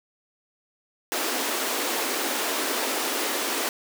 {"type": "high-pass noise", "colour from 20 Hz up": "pink", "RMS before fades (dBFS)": -27, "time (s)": [1.12, 3.69], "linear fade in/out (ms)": 0, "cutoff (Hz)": 260, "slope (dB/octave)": 48, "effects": []}